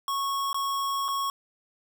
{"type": "tone with dropouts", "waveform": "square", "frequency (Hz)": 1102, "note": "C#6", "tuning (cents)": -11, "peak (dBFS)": -27, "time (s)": [0.08, 1.3], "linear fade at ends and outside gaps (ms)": 1, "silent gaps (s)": [[0.53, 0.544], [1.082, 1.086]], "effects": []}